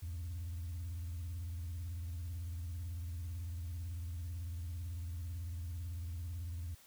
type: tone with vibrato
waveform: sine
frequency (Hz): 85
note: F2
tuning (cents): -46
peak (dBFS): -37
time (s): 0.02-6.75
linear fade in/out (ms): 10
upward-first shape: sine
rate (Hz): 18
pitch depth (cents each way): 150
effects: tanh soft clip ceiling -37 dBFS + white hiss -62 dBFS RMS until 6.86 s